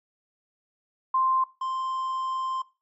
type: tone pair in turn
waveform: sine / triangle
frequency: 1046.5 / 1046.5 Hz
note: C6 / C6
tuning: 0 / 0 cents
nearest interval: unison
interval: 0 cents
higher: neither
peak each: -20 / -25 dBFS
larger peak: first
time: 1.14-1.44 / 1.61-2.62 s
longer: second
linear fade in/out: 5 ms
effects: noise-tail reverb RT60 0.3 s tail -19 dB re dry + MP3 32 kbps